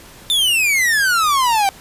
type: exponential sweep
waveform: 45% pulse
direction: down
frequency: 3607 to 765 Hz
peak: -13 dBFS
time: 0.3-1.69 s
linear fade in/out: 0 ms
effects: pink hiss -41 dBFS RMS until 1.8 s + resampled to 32000 Hz